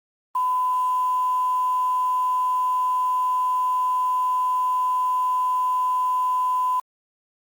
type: tone with quantisation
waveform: sine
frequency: 1007 Hz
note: B5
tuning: 33 cents sharp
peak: -19 dBFS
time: 0.35-6.8 s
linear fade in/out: 5 ms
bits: 7
effects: Opus 24 kbps